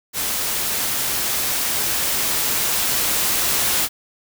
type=noise with level ramp; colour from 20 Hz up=white; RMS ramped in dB=-23 to -19 dBFS; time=0.13-3.89 s; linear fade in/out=50 ms; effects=none